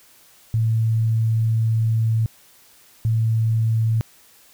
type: tone bursts at uneven times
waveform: sine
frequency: 112.2 Hz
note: A2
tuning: 34 cents sharp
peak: -16 dBFS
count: 2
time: 0.54-2.26 / 3.05-4.01 s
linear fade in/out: 0 ms
effects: white hiss -52 dBFS RMS until 4.53 s